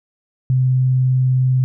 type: tone with vibrato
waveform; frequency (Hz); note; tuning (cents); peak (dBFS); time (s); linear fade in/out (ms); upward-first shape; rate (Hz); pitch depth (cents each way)
sine; 128.8; C3; -27; -12; 0.5-1.64; 0; sine; 20; 15
effects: none